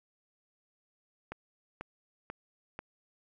click train, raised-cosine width 0.5 ms, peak -24 dBFS, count 4, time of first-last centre 1.32-2.791 s, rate 2.04 Hz, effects none

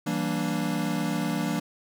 square chord, E half-diminished seventh, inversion none, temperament equal with one note detuned, 164.81 / 193.08 / 233.1 / 293.7 Hz, E3 / G3 / Bb3 / D4, 0 / -26 / 0 / 0 cents, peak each -32 dBFS, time 0.06-1.6 s, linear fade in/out 10 ms, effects none

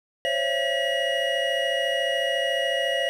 triangle tone cluster, 529 / 563 / 673 / 1929 / 2880 Hz, C5 / C#5 / E5 / B6 / F#7, +19 / +27 / +36 / -41 / -47 cents, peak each -27 dBFS, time 0.25-3.09 s, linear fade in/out 0 ms, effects none

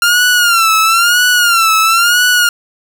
sawtooth tone with vibrato, 1386 Hz, F6, 14 cents flat, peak -4 dBFS, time 0.02-2.49 s, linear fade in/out 2 ms, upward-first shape sine, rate 1 Hz, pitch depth 110 cents each way, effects none

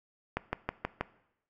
click train, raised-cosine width 0.5 ms, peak -15 dBFS, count 5, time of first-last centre 0.37-1.01 s, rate 6.25 Hz, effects noise-tail reverb RT60 0.8 s tail -18 dB re dry

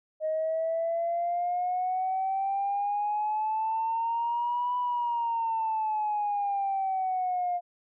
sine exponential two-way sweep, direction up then down, 622.3 to 987.8 to 703 Hz, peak -25 dBFS, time 0.2-7.61 s, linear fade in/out 50 ms, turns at 4.77 s, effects tanh soft clip ceiling -21 dBFS

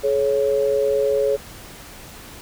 sine tone pair together, 425.6 / 554.4 Hz, G#4 / C#5, +42 / 0 cents, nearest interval perfect fourth, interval 458 cents, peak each -19 dBFS, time 0.03-1.37 s, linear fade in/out 20 ms, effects pink hiss -40 dBFS RMS until 2.41 s

